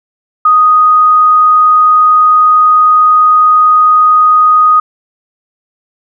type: tone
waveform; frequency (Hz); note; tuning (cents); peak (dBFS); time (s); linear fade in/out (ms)
sine; 1244.5; D#6; 0; -3; 0.45-4.8; 5
effects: none